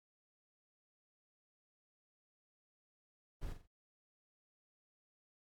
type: noise with echo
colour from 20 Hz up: brown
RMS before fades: -42 dBFS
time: 3.41-3.54 s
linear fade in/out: 20 ms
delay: 44 ms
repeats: 3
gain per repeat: -8 dB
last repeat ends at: 3.672 s
effects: AAC 64 kbps